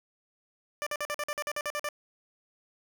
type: tone bursts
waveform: 15% pulse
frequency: 591 Hz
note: D5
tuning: 11 cents sharp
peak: -24 dBFS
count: 12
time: 0.82-1.888 s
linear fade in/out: 0 ms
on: 45 ms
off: 48 ms
effects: none